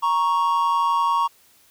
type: tone pair together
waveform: triangle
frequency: 937.4 / 1108.7 Hz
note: A#5 / C#6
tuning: +9 / 0 cents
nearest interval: minor third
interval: 291 cents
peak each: -19 / -18 dBFS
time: 0.02-1.28 s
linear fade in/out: 20 ms
effects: white hiss -56 dBFS RMS until 1.7 s